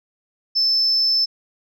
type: tone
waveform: sine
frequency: 5274 Hz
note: E8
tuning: in tune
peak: -14 dBFS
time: 0.55-1.26 s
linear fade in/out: 20 ms
effects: tanh soft clip ceiling -11 dBFS